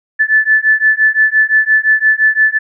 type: beating tone pair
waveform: sine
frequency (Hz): 1742 / 1747.8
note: A6 / A6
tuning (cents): -18 / -12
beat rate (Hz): 5.8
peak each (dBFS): -11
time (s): 0.19-2.59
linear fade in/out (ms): 20
effects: none